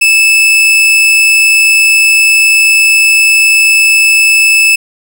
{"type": "tone", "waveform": "40% pulse", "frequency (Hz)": 2621, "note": "E7", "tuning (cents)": -11, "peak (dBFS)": -3, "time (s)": [0.01, 4.76], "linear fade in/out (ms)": 10, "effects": []}